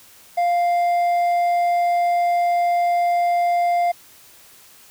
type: tone with hard clipping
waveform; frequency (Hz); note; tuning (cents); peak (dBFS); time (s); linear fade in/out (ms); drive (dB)
triangle; 698.5; F5; 0; -17; 0.37-3.92; 10; 7
effects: white hiss -48 dBFS RMS until 4.9 s